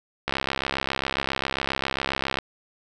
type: click train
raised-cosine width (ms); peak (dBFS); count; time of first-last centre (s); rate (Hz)
0.3; -8; 143; 0.28-2.387; 67.4
effects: none